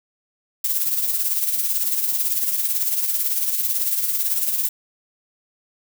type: noise with tremolo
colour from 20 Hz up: violet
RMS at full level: -19 dBFS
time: 0.64-4.69 s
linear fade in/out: 5 ms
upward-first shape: triangle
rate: 18 Hz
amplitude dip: 60%
effects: none